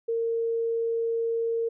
sine tone, 459.2 Hz, A#4, 26 cents flat, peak -24 dBFS, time 0.08-1.69 s, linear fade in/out 10 ms, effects none

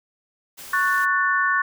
white noise, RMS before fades -39 dBFS, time 0.57-1.06 s, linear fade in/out 20 ms
sine chord, F# minor, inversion second, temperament just, 1110 / 1480 / 1776 Hz, C#6 / F#6 / A6, +2 / 0 / +16 cents, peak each -22 / -22 / -22 dBFS, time 0.73-1.62 s, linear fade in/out 5 ms
effects none

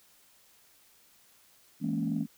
sine chord, A# half-diminished seventh, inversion second, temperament equal with one note detuned, 164.81 / 211.3 / 233.1 / 277.2 Hz, E3 / G#3 / A#3 / C#4, 0 / +30 / 0 / 0 cents, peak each -33 dBFS, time 1.8-2.27 s, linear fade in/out 50 ms, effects tanh soft clip ceiling -20 dBFS + white hiss -62 dBFS RMS until 2.37 s

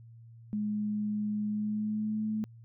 sine tone with pitch glide, 210 to 216.2 Hz, G#3 to A3, +19 to -30 cents, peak -29 dBFS, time 0.53-2.44 s, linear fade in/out 0 ms, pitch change +51 cents, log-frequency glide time 1.47-2.26 s, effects added 115 Hz sine -49 dBFS peak until 2.64 s

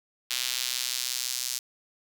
square tone with high-pass filter sweep, 62.9 Hz, B1, 32 cents sharp, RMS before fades -31 dBFS, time 0.3-1.59 s, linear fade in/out 5 ms, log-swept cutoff 3500 to 5400 Hz, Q 1.3, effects none

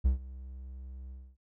triangle tone with ADSR envelope, 64.7 Hz, C2, 19 cents flat, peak -18 dBFS, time 0.04-1.37 s, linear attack 19 ms, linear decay 120 ms, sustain -21 dB, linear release 260 ms, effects none

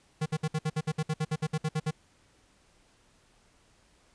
square tone bursts, 155.56 Hz, D#3, in tune, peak -27 dBFS, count 16, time 0.21-1.91 s, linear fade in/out 10 ms, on 50 ms, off 60 ms, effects pink hiss -64 dBFS RMS until 4.14 s + resampled to 22050 Hz

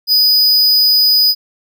square tone with amplitude modulation, 4970 Hz, D#8, 3 cents flat, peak -7 dBFS, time 0.07-1.35 s, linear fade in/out 50 ms, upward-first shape sine, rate 223 Hz, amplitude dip 30%, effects none

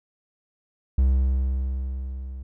triangle tone with level ramp, 65.4 Hz, C2, in tune, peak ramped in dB -13 to -31 dBFS, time 0.98-2.43 s, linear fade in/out 5 ms, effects none

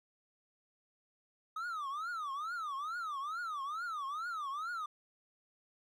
triangle tone with vibrato, 1244.5 Hz, D#6, in tune, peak -35 dBFS, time 1.56-4.86 s, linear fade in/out 5 ms, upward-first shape triangle, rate 2.3 Hz, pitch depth 280 cents each way, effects none

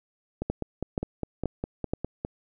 two click trains, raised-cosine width 2 ms, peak -16 / -13 dBFS, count 10 / 4, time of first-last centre 0.42-2.249 / 0.5-1.935 s, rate 4.92 / 2.09 Hz, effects none

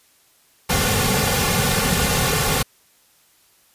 pink noise with comb filter, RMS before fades -19 dBFS, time 0.69-2.63 s, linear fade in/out 10 ms, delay 3.1 ms, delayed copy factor -0.95, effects white hiss -57 dBFS RMS until 3.74 s + resampled to 32000 Hz

